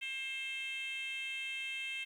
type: tone with frequency modulation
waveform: sine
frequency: 2643 Hz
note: E7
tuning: 4 cents sharp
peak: -35 dBFS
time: 0.01-2.05 s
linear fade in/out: 20 ms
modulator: 520 Hz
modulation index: 1.1
effects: tanh soft clip ceiling -36 dBFS + 11-bit